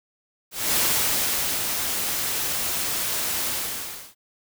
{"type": "noise with ADSR envelope", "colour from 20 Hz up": "white", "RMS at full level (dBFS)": -21, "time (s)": [0.51, 4.15], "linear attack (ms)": 230, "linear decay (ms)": 840, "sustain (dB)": -5, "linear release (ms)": 680, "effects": []}